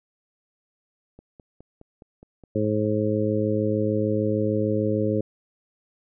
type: click train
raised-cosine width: 2 ms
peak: -32 dBFS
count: 9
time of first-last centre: 1.19-2.853 s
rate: 4.81 Hz
type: harmonic tone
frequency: 106.6 Hz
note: G#2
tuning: 46 cents sharp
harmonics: 1 / 2 / 3 / 4 / 5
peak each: -27 / -27 / -27 / -27 / -27 dBFS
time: 2.55-5.21 s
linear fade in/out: 5 ms
effects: none